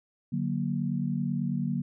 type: chord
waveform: sine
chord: D augmented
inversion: none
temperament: equal with one note detuned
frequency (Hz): 146.83 / 185 / 235.1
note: D3 / F#3 / A#3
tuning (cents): 0 / 0 / +15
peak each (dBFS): -31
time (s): 0.32-1.82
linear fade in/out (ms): 10
effects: none